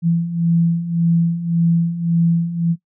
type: beating tone pair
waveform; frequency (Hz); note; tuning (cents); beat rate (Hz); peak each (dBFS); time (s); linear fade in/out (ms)
sine; 167 / 168.8; E3 / E3; +23 / +41; 1.8; -20 / -15; 0.02-2.76; 50
effects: noise-tail reverb RT60 0.1 s tail -18 dB re dry